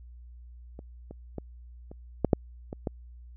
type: clicks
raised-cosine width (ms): 2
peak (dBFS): -29 / -28 / -21 / -30 / -9 / -6 / -22 / -16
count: 8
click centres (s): 0.791 / 1.11 / 1.383 / 1.915 / 2.247 / 2.332 / 2.729 / 2.872
effects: added 60 Hz sine -45 dBFS peak until 3.36 s